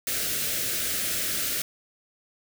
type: band-stop noise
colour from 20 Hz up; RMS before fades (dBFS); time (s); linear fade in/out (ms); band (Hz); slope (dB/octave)
white; -28; 0.07-1.62; 2; 660 to 1300; 48
effects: none

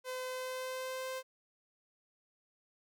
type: tone with pitch glide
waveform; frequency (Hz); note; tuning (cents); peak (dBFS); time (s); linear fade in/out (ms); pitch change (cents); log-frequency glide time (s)
sawtooth; 511 to 520.2; C5 to C5; -41 to -10; -34; 0.04-1.23; 50; +31; 0.27-1.11
effects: none

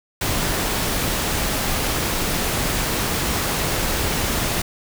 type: noise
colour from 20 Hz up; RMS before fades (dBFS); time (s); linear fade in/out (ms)
pink; -22; 0.21-4.62; 5
effects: none

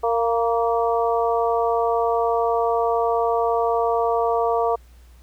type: harmonic tone with a mistuned harmonic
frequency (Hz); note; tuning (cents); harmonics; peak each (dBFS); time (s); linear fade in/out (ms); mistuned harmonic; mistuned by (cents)
231; A#3; -16; 2 / 3 / 4 / 5; -21 / -22 / -26 / -27; 0.03-4.76; 10; 4; +31
effects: added 60 Hz sine -45 dBFS peak until 5.22 s + pink hiss -58 dBFS RMS until 5.22 s

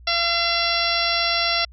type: harmonic tone with a mistuned harmonic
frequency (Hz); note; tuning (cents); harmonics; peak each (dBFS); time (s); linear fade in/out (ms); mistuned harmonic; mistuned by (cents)
682; F5; -41; 1 / 2 / 3 / 4 / 5 / 6 / 7 / 8; -27 / -27 / -27 / -27 / -27 / -27 / -27 / -27; 0.07-1.65; 5; 7; -27
effects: added 60 Hz sine -42 dBFS peak until 1.72 s

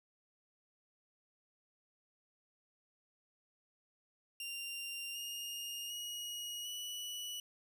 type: tone with pitch steps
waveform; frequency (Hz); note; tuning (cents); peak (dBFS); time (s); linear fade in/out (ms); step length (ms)
sawtooth; 2784 / 2838 / 2892 / 2948; F7 / F7 / F#7 / F#7; -6 / +27 / -40 / -7; -38; 4.4-7.4; 2; 750
effects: none

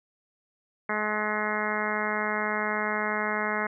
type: harmonic tone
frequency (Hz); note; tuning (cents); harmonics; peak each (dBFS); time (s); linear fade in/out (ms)
212.1; G#3; +37; 1 / 2 / 3 / 4 / 5 / 6 / 7 / 8 / 9 / 10; -35 / -35 / -35 / -35 / -35 / -35 / -35 / -35 / -35 / -35; 0.89-3.67; 5
effects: none

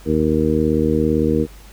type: harmonic tone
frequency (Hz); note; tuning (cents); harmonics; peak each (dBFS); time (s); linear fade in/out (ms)
77.78; D#2; 0; 1 / 2 / 3 / 4 / 5 / 6; -24 / -23 / -20 / -20 / -24 / -20; 0.05-1.47; 50
effects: added 50 Hz sine -39 dBFS peak until 1.72 s + pink hiss -46 dBFS RMS until 1.72 s

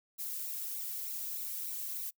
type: noise with flanger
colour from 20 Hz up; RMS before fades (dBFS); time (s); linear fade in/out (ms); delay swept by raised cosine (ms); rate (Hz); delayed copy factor
violet; -39; 0.18-2.11; 20; 0.61 to 2.01; 3.3; -0.8
effects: noise-tail reverb RT60 0.1 s tail -25 dB re dry

